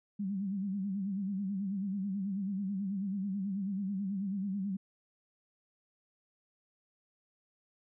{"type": "tone with vibrato", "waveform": "sine", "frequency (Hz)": 196, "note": "G3", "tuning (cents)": 0, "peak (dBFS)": -32, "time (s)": [0.19, 4.77], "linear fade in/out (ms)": 10, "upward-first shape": "sine", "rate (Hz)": 9.2, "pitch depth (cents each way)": 89, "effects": []}